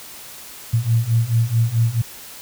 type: beating tone pair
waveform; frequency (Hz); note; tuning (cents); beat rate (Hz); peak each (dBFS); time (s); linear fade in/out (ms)
sine; 112.7 / 117.3; A2 / A#2; +42 / +11; 4.6; -19 / -17; 0.73-2.02; 10
effects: white hiss -38 dBFS RMS until 2.41 s